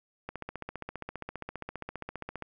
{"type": "click train", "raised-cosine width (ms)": 0.5, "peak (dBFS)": -22, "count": 33, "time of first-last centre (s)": [0.29, 2.423], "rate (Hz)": 15, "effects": []}